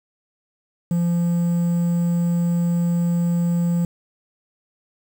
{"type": "tone with quantisation", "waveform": "triangle", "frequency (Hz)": 172, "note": "F3", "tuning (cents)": -26, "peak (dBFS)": -15, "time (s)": [0.91, 3.85], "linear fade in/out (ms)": 2, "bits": 7, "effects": []}